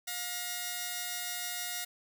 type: tone pair together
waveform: 5% pulse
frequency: 711.7 / 1900 Hz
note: F5 / A#6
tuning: +33 / +33 cents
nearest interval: octave + perfect fourth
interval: 1700 cents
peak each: -27 dBFS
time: 0.07-1.85 s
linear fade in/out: 10 ms
effects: none